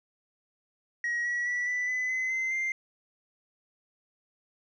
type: tone with pitch steps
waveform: sine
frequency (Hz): 1900 / 1926.5 / 1953.4 / 1980.7 / 2008 / 2036 / 2065 / 2094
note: A#6 / B6 / B6 / B6 / B6 / C7 / C7 / C7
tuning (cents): +33 / -44 / -20 / +5 / +28 / -48 / -23 / +1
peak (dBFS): -25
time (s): 1.04-2.72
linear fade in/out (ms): 2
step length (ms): 210
effects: tanh soft clip ceiling -26 dBFS